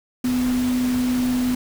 sine tone in noise, 250.1 Hz, B3, 22 cents sharp, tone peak -18 dBFS, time 0.24-1.55 s, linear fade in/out 5 ms, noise pink, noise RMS -32 dBFS, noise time 0.24-1.55 s, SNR +11 dB, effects none

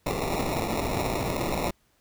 blue noise with sample-and-hold, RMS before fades -28 dBFS, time 0.06-1.71 s, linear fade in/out 5 ms, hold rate 1575 Hz, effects pink hiss -67 dBFS RMS until 2 s

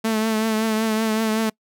sawtooth tone with vibrato, 220 Hz, A3, in tune, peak -15 dBFS, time 0.04-1.5 s, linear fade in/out 10 ms, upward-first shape triangle, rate 5.3 Hz, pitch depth 40 cents each way, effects noise-tail reverb RT60 0.1 s tail -25 dB re dry

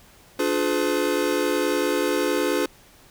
square chord, D diminished seventh, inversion none, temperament just, 293.7 / 352.4 / 422.9 / 507.5 Hz, D4 / F4 / Ab4 / Cb5, 0 / +16 / +31 / +47 cents, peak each -27 dBFS, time 0.39-2.66 s, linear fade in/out 5 ms, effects pink hiss -52 dBFS RMS until 3.1 s

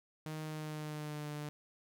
sawtooth tone with pitch glide, 155.56 to 148.79 Hz, D#3 to D3, 0 to +23 cents, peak -36 dBFS, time 0.26-1.49 s, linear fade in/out 0 ms, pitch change -77 cents, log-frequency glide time 0.43-1.3 s, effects none

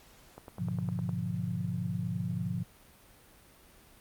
click train, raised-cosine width 1 ms, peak -30 dBFS, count 8, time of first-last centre 0.38-1.092 s, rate 9.83 Hz
sine chord, G# diminished seventh, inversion none, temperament equal with one note detuned, 103.83 / 123.47 / 146.83 / 175.83 Hz, G#2 / B2 / D3 / F3, 0 / 0 / 0 / +12 cents, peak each -37 / -37 / -39 / -34 dBFS, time 0.58-2.64 s, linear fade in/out 20 ms
effects pink hiss -58 dBFS RMS until 4 s + Opus 48 kbps

